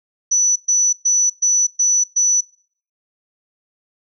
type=tone bursts; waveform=sine; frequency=5950 Hz; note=F#8; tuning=9 cents sharp; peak=-12 dBFS; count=6; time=0.31-2.41 s; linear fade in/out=10 ms; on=250 ms; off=120 ms; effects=noise-tail reverb RT60 0.5 s tail -21 dB re dry